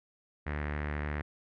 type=tone with low-pass filter; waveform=sawtooth; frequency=74.1 Hz; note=D2; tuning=16 cents sharp; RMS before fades=-35 dBFS; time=0.46-1.22 s; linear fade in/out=10 ms; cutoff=1900 Hz; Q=3.8; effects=none